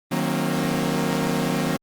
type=chord; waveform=sawtooth; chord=C half-diminished seventh; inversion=first; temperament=equal with one note detuned; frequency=155.56 / 185 / 233.1 / 267.6 Hz; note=Eb3 / Gb3 / Bb3 / C4; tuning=0 / 0 / 0 / +39 cents; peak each=-23 dBFS; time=0.11-1.77 s; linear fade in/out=10 ms; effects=Opus 32 kbps